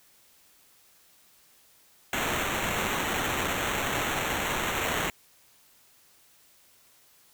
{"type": "noise with sample-and-hold", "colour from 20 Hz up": "white", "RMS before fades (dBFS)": -29, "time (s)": [2.13, 5.1], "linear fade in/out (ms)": 2, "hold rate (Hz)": 4900, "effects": ["white hiss -60 dBFS RMS until 7.33 s"]}